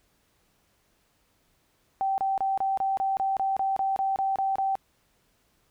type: tone bursts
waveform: sine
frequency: 776 Hz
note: G5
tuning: 18 cents flat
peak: -23 dBFS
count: 14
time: 2.01-4.754 s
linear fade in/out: 0 ms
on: 170 ms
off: 28 ms
effects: pink hiss -68 dBFS RMS until 5.7 s